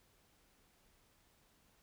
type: silence
effects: pink hiss -71 dBFS RMS until 1.82 s